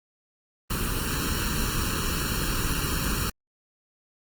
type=noise with comb filter; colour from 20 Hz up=pink; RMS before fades=-27 dBFS; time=0.7-3.3 s; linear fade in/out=5 ms; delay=0.71 ms; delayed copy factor=+0.95; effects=Opus 24 kbps